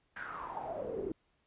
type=noise with band-pass filter sweep; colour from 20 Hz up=brown; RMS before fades=-40 dBFS; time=0.16-1.12 s; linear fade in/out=5 ms; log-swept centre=1700 to 340 Hz; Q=8.1; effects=pink hiss -75 dBFS RMS until 1.46 s + resampled to 8000 Hz

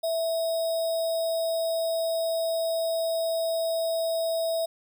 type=tone with sample-and-hold; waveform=sine; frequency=657 Hz; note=E5; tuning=6 cents flat; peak=-24 dBFS; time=0.03-4.66 s; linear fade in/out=10 ms; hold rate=4410 Hz; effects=none

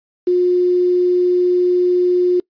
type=tone with quantisation; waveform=sine; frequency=358.6 Hz; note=F4; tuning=46 cents sharp; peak=-11 dBFS; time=0.27-2.4 s; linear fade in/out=5 ms; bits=6; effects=noise-tail reverb RT60 0.1 s tail -24 dB re dry + resampled to 11025 Hz

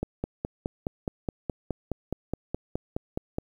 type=click train; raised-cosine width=2 ms; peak=-15 dBFS; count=17; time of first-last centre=0.03-3.384 s; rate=4.77 Hz; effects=9-bit

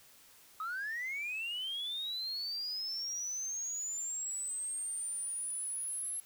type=linear sweep; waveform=sine; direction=up; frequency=1244.5 to 11090 Hz; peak=-34 dBFS; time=0.6-6.2 s; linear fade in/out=2 ms; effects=tanh soft clip ceiling -33 dBFS + white hiss -60 dBFS RMS until 6.25 s

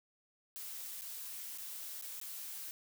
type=noise with dropouts; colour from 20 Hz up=blue; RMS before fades=-45 dBFS; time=0.56-2.71 s; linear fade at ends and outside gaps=0 ms; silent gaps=1.011-1.019 / 1.576-1.583 / 2.013-2.023 / 2.2-2.214 s; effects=none

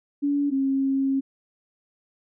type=tone pair in turn; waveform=sine; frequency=285.5 / 270.5 Hz; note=D4 / C#4; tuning=-49 / -42 cents; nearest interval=minor second; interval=93 cents; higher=first; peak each=-20 dBFS; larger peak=neither; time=0.22-0.51 / 0.51-1.21 s; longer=second; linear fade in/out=20 ms; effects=none

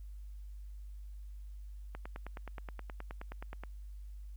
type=click train; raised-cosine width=0.5 ms; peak=-29 dBFS; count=17; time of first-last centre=1.95-3.636 s; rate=9.49 Hz; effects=added 50 Hz sine -44 dBFS peak until 4.36 s + white hiss -74 dBFS RMS until 4.36 s

